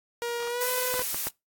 sawtooth tone with pitch glide, 473.8 to 502 Hz, A#4 to B4, +28 to +28 cents, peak -25 dBFS, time 0.22-1.02 s, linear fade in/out 0 ms, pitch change +100 cents, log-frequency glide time 0.47-0.69 s
blue noise, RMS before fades -30 dBFS, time 0.61-1.29 s, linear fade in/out 5 ms
clicks, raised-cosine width 0.5 ms, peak -18 dBFS, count 4, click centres 0.941 / 0.994 / 1.145 / 1.27 s
effects noise-tail reverb RT60 0.2 s tail -24 dB re dry + AAC 64 kbps

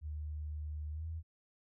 sine tone with pitch glide, 75.7 to 81.13 Hz, D#2 to E2, -47 to -27 cents, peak -38 dBFS, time 0.01-1.23 s, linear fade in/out 50 ms, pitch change +120 cents, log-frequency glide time 0.92-1.06 s, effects none

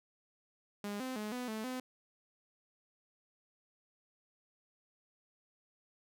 sawtooth tone with pitch steps, 204.4 / 258.2 / 211.9 / 248.8 / 218.3 / 254.9 Hz, G#3 / C4 / G#3 / B3 / A3 / C4, -27 / -23 / +35 / +13 / -13 / -45 cents, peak -34 dBFS, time 0.84-1.8 s, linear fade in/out 2 ms, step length 160 ms, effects none

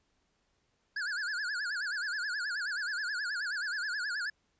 square tone with vibrato, 1565 Hz, G6, 3 cents flat, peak -33 dBFS, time 0.96-4.3 s, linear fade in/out 5 ms, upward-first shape sine, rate 9.4 Hz, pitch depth 180 cents each way, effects pink hiss -75 dBFS RMS until 4.59 s + resampled to 16000 Hz

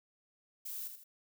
violet noise with echo, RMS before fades -42 dBFS, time 0.65-0.88 s, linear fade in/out 10 ms, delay 80 ms, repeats 2, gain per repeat -7 dB, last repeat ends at 1.04 s, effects none

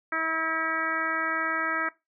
harmonic tone, 322.4 Hz, E4, 38 cents flat, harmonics 1 / 2 / 3 / 4 / 5 / 6 / 7, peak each -37 / -37 / -38 / -30 / -31 / -33 / -38 dBFS, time 0.12-1.89 s, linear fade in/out 5 ms, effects noise-tail reverb RT60 0.2 s tail -18 dB re dry

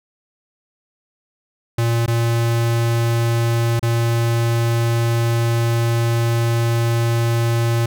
square tone with dropouts, 116.54 Hz, A#2, in tune, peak -16 dBFS, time 1.78-7.86 s, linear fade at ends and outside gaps 5 ms, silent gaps 2.062-2.078 / 3.795-3.827 s, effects none

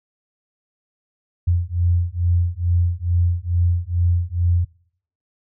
sine beating tone pair, 86.1 / 88.4 Hz, F2 / F2, -24 / +22 cents, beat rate 2.3 Hz, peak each -19 dBFS, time 1.47-4.65 s, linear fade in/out 10 ms, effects noise-tail reverb RT60 0.6 s tail -23 dB re dry

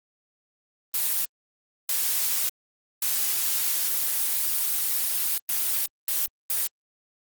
blue noise bursts at uneven times, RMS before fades -25 dBFS, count 6, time 0.94-1.25 / 1.89-2.49 / 3.02-5.38 / 5.49-5.86 / 6.08-6.26 / 6.5-6.67 s, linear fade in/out 2 ms, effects Opus 24 kbps

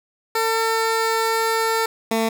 15% pulse tone pair in turn, 449.8 / 224.9 Hz, A4 / A3, +38 / +38 cents, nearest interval octave, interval 1200 cents, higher first, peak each -12 dBFS, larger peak neither, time 0.35-1.86 / 2.11-2.29 s, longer first, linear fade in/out 5 ms, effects none

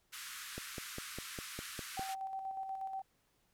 pink band-pass noise, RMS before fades -47 dBFS, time 0.12-2.15 s, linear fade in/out 20 ms, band 1200 to 14000 Hz, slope 48 dB/octave
click train, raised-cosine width 2 ms, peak -29 dBFS, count 8, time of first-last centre 0.58-1.994 s, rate 4.95 Hz
sine tone with tremolo, 771 Hz, G5, 29 cents flat, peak -37 dBFS, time 1.97-3.02 s, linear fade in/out 5 ms, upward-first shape square, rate 8.3 Hz, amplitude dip 40%
effects pink hiss -75 dBFS RMS until 3.53 s

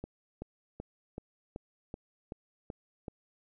click train, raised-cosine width 2 ms, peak -26 dBFS, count 9, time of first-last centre 0.04-3.082 s, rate 2.63 Hz, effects none

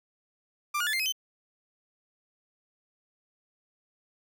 30% pulse tone with pitch steps, 1186 / 1435.1 / 1736.4 / 2101 / 2542 / 3076 Hz, D6 / F6 / A6 / C7 / D#7 / G7, +17 / +47 / -23 / +7 / +36 / -33 cents, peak -24 dBFS, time 0.74-1.124 s, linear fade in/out 10 ms, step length 64 ms, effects none

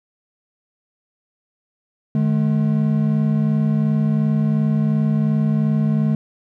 triangle tone pair together, 151.1 / 213.9 Hz, D3 / A3, +50 / -49 cents, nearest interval tritone, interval 601 cents, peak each -16 dBFS, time 2.15-6.15 s, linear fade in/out 2 ms, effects none

